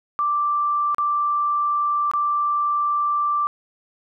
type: tone with dropouts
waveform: sine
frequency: 1174.7 Hz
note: D6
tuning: in tune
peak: -18 dBFS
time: 0.19-3.47 s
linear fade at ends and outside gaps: 0 ms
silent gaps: 0.946-0.983 / 2.114-2.136 s
effects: none